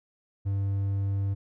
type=tone; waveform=triangle; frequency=98.7 Hz; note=G2; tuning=12 cents sharp; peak=-23 dBFS; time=0.45-1.35 s; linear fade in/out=20 ms; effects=none